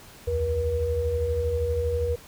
sine tone cluster, 70.2 / 82.7 / 479.6 Hz, C#2 / E2 / A#4, +22 / +6 / +49 cents, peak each -33 / -27 / -25 dBFS, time 0.27-2.16 s, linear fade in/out 10 ms, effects pink hiss -48 dBFS RMS until 2.27 s

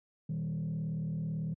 sine tone with frequency modulation, 159.6 Hz, D#3, 44 cents sharp, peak -30 dBFS, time 0.29-1.54 s, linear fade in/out 5 ms, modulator 38.1 Hz, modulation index 0.8, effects tanh soft clip ceiling -29 dBFS + high-pass 100 Hz 12 dB/octave

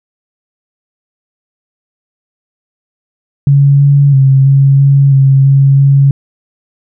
sine tone with pitch steps, 140.4 / 141.5 / 134.8 / 137.5 / 138.9 / 135.7 / 137.5 / 138.6 Hz, C#3 / C#3 / C#3 / C#3 / C#3 / C#3 / C#3 / C#3, +22 / +36 / -48 / -14 / +4 / -36 / -14 / 0 cents, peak -3 dBFS, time 3.47-6.11 s, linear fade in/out 2 ms, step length 330 ms, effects none

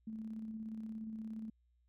sine tone with tremolo, 220 Hz, A3, in tune, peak -40 dBFS, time 0.07-1.5 s, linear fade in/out 5 ms, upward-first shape square, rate 17 Hz, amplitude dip 30%, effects added 60 Hz sine -70 dBFS peak until 1.88 s

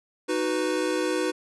square chord, B major, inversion first, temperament equal, 311.1 / 370 / 493.9 Hz, D#4 / F#4 / B4, 0 / 0 / 0 cents, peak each -29 dBFS, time 0.28-1.32 s, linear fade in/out 20 ms, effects resampled to 24000 Hz

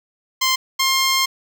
10% pulse tone pair in turn, 1046.5 / 1062.9 Hz, C6 / C6, 0 / +27 cents, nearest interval unison, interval 27 cents, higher second, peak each -7 dBFS, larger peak neither, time 0.41-0.56 / 0.79-1.26 s, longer second, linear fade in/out 10 ms, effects none

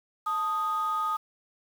sine tone pair together, 880 / 1244.5 Hz, A5 / D#6, 0 / 0 cents, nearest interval tritone, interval 600 cents, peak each -32 / -25 dBFS, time 0.26-1.17 s, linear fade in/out 10 ms, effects tanh soft clip ceiling -22 dBFS + 8-bit

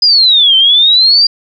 sine exponential two-way sweep, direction down then up, 5020 to 3077 to 4800 Hz, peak -4 dBFS, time 0.02-1.27 s, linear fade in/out 5 ms, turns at 0.56 s, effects none

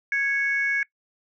sine tone pair together, 1659 / 2211 Hz, G#6 / C#7, -2 / -5 cents, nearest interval perfect fourth, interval 497 cents, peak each -23 dBFS, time 0.12-0.83 s, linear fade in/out 2 ms, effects noise-tail reverb RT60 0.1 s tail -22 dB re dry + tanh soft clip ceiling -14 dBFS

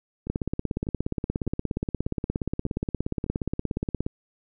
two click trains, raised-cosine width 3 ms, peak -23 / -13 dBFS, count 6 / 65, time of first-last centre 0.27-3.264 / 0.3-4.065 s, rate 1.67 / 17 Hz, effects none

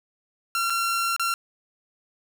sawtooth tone with dropouts, 1367 Hz, F6, 37 cents flat, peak -19 dBFS, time 0.55-1.34 s, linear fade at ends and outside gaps 1 ms, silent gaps 0.699-0.703 / 1.164-1.196 s, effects none

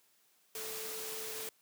sine tone in noise, 440 Hz, A4, in tune, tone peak -46 dBFS, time 0.55-1.49 s, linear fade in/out 2 ms, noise white, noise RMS -42 dBFS, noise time 0.55-1.49 s, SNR -7 dB, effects white hiss -70 dBFS RMS until 1.61 s + high-pass 150 Hz 12 dB/octave

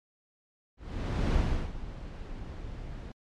brown noise with ADSR envelope, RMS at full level -24 dBFS, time 0.77-3.12 s, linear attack 580 ms, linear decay 370 ms, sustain -16 dB, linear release 4 ms, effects low-pass 5000 Hz 12 dB/octave + MP3 64 kbps

